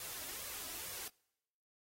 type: noise with flanger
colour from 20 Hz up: white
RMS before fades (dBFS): -45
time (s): 0-1.08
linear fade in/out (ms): 2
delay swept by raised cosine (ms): 1.7 to 3.1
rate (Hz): 2.2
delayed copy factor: +0.5
effects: noise-tail reverb RT60 0.9 s tail -26 dB re dry + AAC 48 kbps